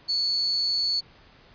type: tone with amplitude modulation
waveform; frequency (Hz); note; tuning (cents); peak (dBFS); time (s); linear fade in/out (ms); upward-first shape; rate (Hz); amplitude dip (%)
sine; 4435; C#8; 0; -19; 0.08-1.01; 20; sine; 180; 60
effects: pink hiss -54 dBFS RMS until 1.54 s + resampled to 11025 Hz